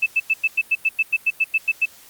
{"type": "tone bursts", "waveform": "sine", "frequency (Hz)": 2628, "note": "E7", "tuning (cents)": -6, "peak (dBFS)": -14, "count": 14, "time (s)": [0.02, 1.857], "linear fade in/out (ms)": 10, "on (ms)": 43, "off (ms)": 95, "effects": ["white hiss -47 dBFS RMS until 2.09 s", "Opus 48 kbps"]}